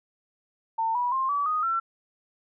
sine tone with pitch steps, 900 / 975.8 / 1058 / 1147.1 / 1243.7 / 1348.5 Hz, A5 / B5 / C6 / D6 / D#6 / E6, +39 / -21 / +19 / -41 / -1 / +39 cents, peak -23 dBFS, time 0.78-1.8 s, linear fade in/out 10 ms, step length 170 ms, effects none

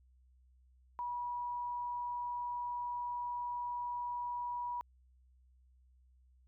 sine tone, 970 Hz, B5, 31 cents flat, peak -36 dBFS, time 0.99-4.81 s, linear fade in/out 0 ms, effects added 63 Hz sine -63 dBFS peak until 6.47 s

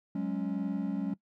triangle chord, F# suspended second, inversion none, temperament equal with one note detuned, 186.18 / 207.7 / 277.2 Hz, F#3 / G#3 / C#4, +11 / 0 / 0 cents, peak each -32 dBFS, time 0.15-1.14 s, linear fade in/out 5 ms, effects noise-tail reverb RT60 0.1 s tail -21 dB re dry + tanh soft clip ceiling -21 dBFS

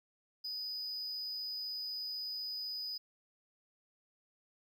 triangle tone with amplitude modulation, 4978 Hz, D#8, in tune, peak -35 dBFS, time 0.44-2.98 s, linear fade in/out 10 ms, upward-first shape sine, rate 223 Hz, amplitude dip 40%, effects 12-bit

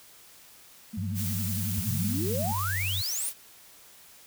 sine tone with vibrato, 196 Hz, G3, in tune, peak -33 dBFS, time 0.93-2.53 s, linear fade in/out 10 ms, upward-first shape sine, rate 11 Hz, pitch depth 240 cents each way
sine tone with pitch glide, 98.8 to 96.32 Hz, G2 to G2, +14 to -30 cents, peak -30 dBFS, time 0.97-3.02 s, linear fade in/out 10 ms, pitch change -44 cents, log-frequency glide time 2.18-2.85 s
blue noise, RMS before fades -35 dBFS, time 1.14-3.34 s, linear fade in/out 50 ms
sine exponential sweep, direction up, 82.4 to 10000 Hz, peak -30 dBFS, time 1.78-3.29 s, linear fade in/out 0 ms
effects white hiss -53 dBFS RMS until 4.26 s

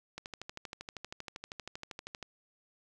click train, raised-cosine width 0.2 ms, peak -24 dBFS, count 27, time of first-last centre 0.18-2.227 s, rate 12.7 Hz, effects none

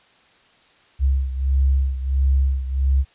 sine beating tone pair, 66.9 / 68.4 Hz, C2 / C#2, +39 / -23 cents, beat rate 1.5 Hz, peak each -17 / -22 dBFS, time 0.99-3.05 s, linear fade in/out 50 ms, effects white hiss -55 dBFS RMS until 3.14 s + resampled to 8000 Hz

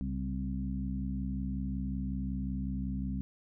harmonic tone with a mistuned harmonic, 65.41 Hz, C2, in tune, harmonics 1 / 2 / 3 / 4, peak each -36 / -41 / -36 / -40 dBFS, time 0.01-3.21 s, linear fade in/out 0 ms, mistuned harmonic 2, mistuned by +73 cents, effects none

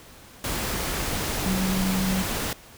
sine tone in noise, 188.7 Hz, F#3, 34 cents sharp, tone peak -23 dBFS, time 1.46-2.23 s, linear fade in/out 2 ms, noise pink, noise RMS -28 dBFS, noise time 0.44-2.53 s, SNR +2 dB, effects pink hiss -48 dBFS RMS until 2.77 s

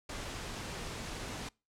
pink noise, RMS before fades -41 dBFS, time 0.09-1.49 s, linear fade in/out 5 ms, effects noise-tail reverb RT60 0.3 s tail -26 dB re dry + low-pass 8000 Hz 12 dB/octave

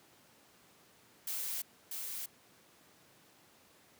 blue noise with echo, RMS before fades -38 dBFS, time 1.27-1.62 s, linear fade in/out 5 ms, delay 640 ms, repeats 1, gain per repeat -3 dB, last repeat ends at 2.26 s, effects pink hiss -63 dBFS RMS until 3.99 s + high-pass 150 Hz 12 dB/octave

